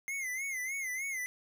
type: tone with vibrato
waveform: square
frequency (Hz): 2100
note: C7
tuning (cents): +6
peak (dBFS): -35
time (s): 0.08-1.26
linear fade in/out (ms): 0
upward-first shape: sine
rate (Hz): 3.3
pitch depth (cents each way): 100
effects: none